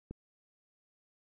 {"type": "click", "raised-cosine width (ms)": 3, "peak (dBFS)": -29, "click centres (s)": 0.11, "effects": []}